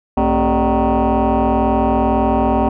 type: tone with frequency modulation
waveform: sine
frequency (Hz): 270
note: C#4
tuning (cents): -45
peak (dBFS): -10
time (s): 0.17-2.69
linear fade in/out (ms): 5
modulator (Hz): 166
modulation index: 4.1
effects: tanh soft clip ceiling -10 dBFS